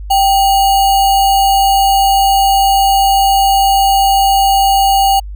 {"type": "tone with sample-and-hold", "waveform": "sine", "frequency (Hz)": 784, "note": "G5", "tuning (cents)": 0, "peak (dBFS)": -7, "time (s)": [0.1, 5.2], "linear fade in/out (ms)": 10, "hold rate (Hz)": 3675, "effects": ["added 50 Hz sine -23 dBFS peak until 5.35 s"]}